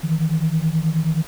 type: beating tone pair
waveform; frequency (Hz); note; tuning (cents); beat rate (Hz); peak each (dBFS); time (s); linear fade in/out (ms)
sine; 155.56 / 164.96; D#3 / E3; 0 / +2; 9.4; -19; 0.03-1.23; 20
effects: tanh soft clip ceiling -9 dBFS + pink hiss -39 dBFS RMS until 1.27 s